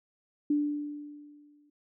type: tone with exponential decay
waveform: sine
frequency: 293.7 Hz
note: D4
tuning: in tune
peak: -22 dBFS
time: 0.5-1.7 s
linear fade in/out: 5 ms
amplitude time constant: 260 ms
effects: none